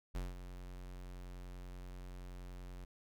square tone with ADSR envelope, 45.23 Hz, F#1, 39 cents flat, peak -37 dBFS, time 0.14-2.85 s, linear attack 19 ms, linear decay 180 ms, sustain -10 dB, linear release 6 ms, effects none

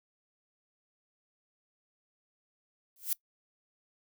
violet noise with exponential growth, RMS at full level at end -26 dBFS, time 2.96-3.13 s, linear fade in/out 1 ms, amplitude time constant 35 ms, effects noise-tail reverb RT60 0.1 s tail -22 dB re dry

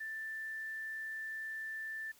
sine tone, 1769 Hz, A6, 9 cents sharp, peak -39 dBFS, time 0-2.12 s, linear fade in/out 10 ms, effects white hiss -64 dBFS RMS until 2.19 s

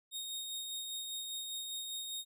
sawtooth tone with tremolo, 3717 Hz, A#7, 6 cents flat, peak -35 dBFS, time 0.11-2.25 s, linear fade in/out 50 ms, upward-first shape sine, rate 5 Hz, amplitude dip 30%, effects none

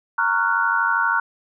sine chord, Gb major seventh, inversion first, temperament just, 925 / 1110 / 1387.5 / 1480 Hz, Bb5 / Db6 / F6 / Gb6, -14 / +2 / -12 / 0 cents, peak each -23 / -25 / -22 / -21 dBFS, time 0.18-1.2 s, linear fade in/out 5 ms, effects none

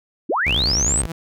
sine linear sweep, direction up, 197.7 to 8500 Hz, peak -17 dBFS, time 0.29-1.02 s, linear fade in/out 10 ms
sawtooth tone with vibrato, 62 Hz, B1, 7 cents sharp, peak -18 dBFS, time 0.46-1.07 s, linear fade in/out 10 ms, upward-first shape square, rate 9.8 Hz, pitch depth 280 cents each way
sawtooth tone with exponential growth, 164.81 Hz, E3, in tune, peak -20 dBFS, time 0.98-1.12 s, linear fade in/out 5 ms, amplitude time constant 29 ms
effects none

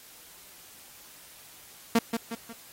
sawtooth tone with echo, 230 Hz, A#3, 23 cents flat, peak -15 dBFS, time 1.95-1.99 s, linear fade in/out 5 ms, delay 180 ms, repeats 3, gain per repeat -7 dB, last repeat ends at 2.53 s, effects white hiss -51 dBFS RMS until 2.72 s + AAC 48 kbps

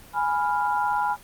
sine chord, F diminished, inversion first, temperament equal, 830.6 / 987.8 / 1396.9 Hz, Ab5 / Cb6 / F6, 0 / 0 / 0 cents, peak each -24 / -25 / -29 dBFS, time 0.13-1.17 s, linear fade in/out 50 ms, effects pink hiss -48 dBFS RMS until 1.23 s + Opus 32 kbps

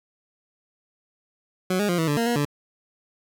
20% pulse tone with pitch steps, 184.6 / 206.4 / 175.5 / 162.2 / 146.1 / 231.9 / 238.4 / 145.2 Hz, F#3 / G#3 / F3 / E3 / D3 / A#3 / A#3 / D3, -4 / -10 / +9 / -28 / -9 / -9 / +39 / -19 cents, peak -16 dBFS, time 1.7-2.452 s, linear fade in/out 5 ms, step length 94 ms, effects none

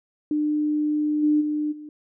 sine tone with level steps, 300.4 Hz, D4, 39 cents sharp, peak -20 / -16 / -22 / -36 dBFS, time 0.31-1.89 s, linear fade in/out 2 ms, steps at 1.22 / 1.4 / 1.71 s, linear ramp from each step 20 ms, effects none

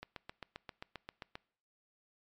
click train, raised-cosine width 0.3 ms, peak -27 dBFS, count 11, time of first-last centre 0.03-1.355 s, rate 7.55 Hz, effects noise-tail reverb RT60 0.6 s tail -23 dB re dry + MP3 64 kbps

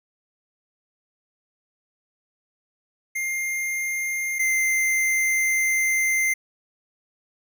square tone pair in turn, 2112 / 2085 Hz, C7 / C7, +16 / -7 cents, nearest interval unison, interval 23 cents, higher first, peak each -25 / -20 dBFS, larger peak second, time 3.15-4.39 / 4.39-6.34 s, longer second, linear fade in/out 10 ms, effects none

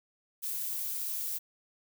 violet noise, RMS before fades -35 dBFS, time 0.42-1.39 s, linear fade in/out 20 ms, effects none

